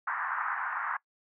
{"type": "band-pass noise", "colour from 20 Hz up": "white", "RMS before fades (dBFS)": -33, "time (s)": [0.07, 0.97], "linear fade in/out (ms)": 5, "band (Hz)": [880, 1700], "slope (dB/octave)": 48, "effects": ["noise-tail reverb RT60 0.1 s tail -22 dB re dry"]}